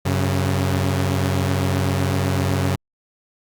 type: tone pair together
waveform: sawtooth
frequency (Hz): 93.9 / 136.92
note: F#2 / C#3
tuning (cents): +26 / -21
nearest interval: perfect fifth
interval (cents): 653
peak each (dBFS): -16 / -18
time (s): 0.05-2.76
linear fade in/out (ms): 10
effects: Opus 48 kbps